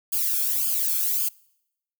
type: noise with flanger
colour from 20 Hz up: violet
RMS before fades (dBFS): -24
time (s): 0.12-1.29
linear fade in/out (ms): 10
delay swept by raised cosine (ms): 0.51 to 1.05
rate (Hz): 1.8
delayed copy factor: -0.8
effects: noise-tail reverb RT60 0.8 s tail -25 dB re dry